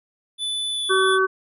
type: tone with pitch glide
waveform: square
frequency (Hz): 3489 to 3449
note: A7 to A7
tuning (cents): -15 to -35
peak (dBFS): -24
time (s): 0.38-1.19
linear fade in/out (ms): 50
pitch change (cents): -20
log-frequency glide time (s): 0.7-0.92
type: harmonic tone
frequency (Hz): 380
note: F#4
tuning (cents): +46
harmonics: 1 / 3 / 4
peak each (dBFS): -19 / -21 / -21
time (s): 0.89-1.27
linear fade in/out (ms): 20
effects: resampled to 32000 Hz